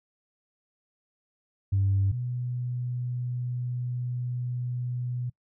sine tone pair in turn, 98 / 123.47 Hz, G2 / B2, 0 / 0 cents, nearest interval major third, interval 400 cents, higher second, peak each -20 / -28 dBFS, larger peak first, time 1.72-2.12 / 2.12-5.3 s, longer second, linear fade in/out 10 ms, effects noise-tail reverb RT60 0.1 s tail -24 dB re dry + tanh soft clip ceiling -17 dBFS

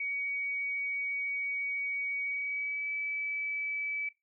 sine tone with pitch glide, 2253 to 2298 Hz, C#7 to D7, +28 to -38 cents, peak -32 dBFS, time 0-4.09 s, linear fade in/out 5 ms, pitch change +34 cents, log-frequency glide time 2.24-2.9 s, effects noise-tail reverb RT60 0.2 s tail -17 dB re dry

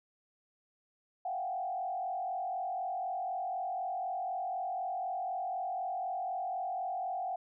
sine tone with frequency modulation, 740 Hz, F#5, in tune, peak -33 dBFS, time 1.25-7.36 s, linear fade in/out 5 ms, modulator 44 Hz, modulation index 1.1, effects none

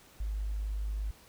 sine tone, 51.6 Hz, G#1, 10 cents flat, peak -31 dBFS, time 0.2-1.11 s, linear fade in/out 5 ms, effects pink hiss -58 dBFS RMS until 1.28 s

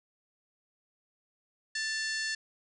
harmonic tone with a mistuned harmonic, 880 Hz, A5, in tune, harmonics 2 / 3 / 4 / 5 / 6 / 7 / 8 / 9 / 10, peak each -33 / -44 / -47 / -38 / -41 / -44 / -45 / -52 / -50 dBFS, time 1.75-2.35 s, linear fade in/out 5 ms, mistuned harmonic 3, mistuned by +54 cents, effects none

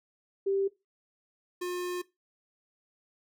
sine / square tone pair in turn, 392 / 357.5 Hz, G4 / F4, 0 / +41 cents, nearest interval major second, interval 159 cents, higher first, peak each -25 / -32 dBFS, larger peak first, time 0.46-0.68 / 1.61-2.02 s, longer second, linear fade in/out 10 ms, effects noise-tail reverb RT60 0.2 s tail -18 dB re dry

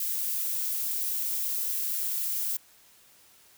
violet noise, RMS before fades -30 dBFS, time 0-2.57 s, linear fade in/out 5 ms, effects white hiss -58 dBFS RMS until 3.57 s

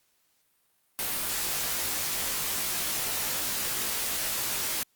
white noise with comb filter, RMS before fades -30 dBFS, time 0.99-4.83 s, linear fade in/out 0 ms, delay 18 ms, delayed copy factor -0.95, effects white hiss -70 dBFS RMS until 4.95 s + Opus 48 kbps

